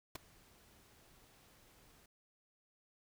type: noise with ADSR envelope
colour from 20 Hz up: pink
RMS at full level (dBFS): -41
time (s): 0.15-2.06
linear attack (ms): 7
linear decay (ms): 8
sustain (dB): -24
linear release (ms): 4
effects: none